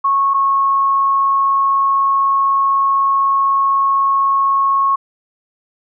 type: tone pair in turn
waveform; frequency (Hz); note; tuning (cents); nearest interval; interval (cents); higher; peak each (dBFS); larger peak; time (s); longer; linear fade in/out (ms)
sine; 1100 / 1096; C#6 / C#6; -14 / -20; unison; 6; first; -11; neither; 0.04-0.34 / 0.34-4.96; second; 10
effects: none